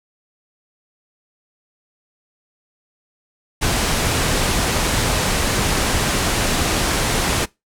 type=low-pass noise; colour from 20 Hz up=pink; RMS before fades=-19 dBFS; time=3.61-7.46 s; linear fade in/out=20 ms; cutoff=11000 Hz; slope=24 dB/octave; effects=noise-tail reverb RT60 0.2 s tail -22 dB re dry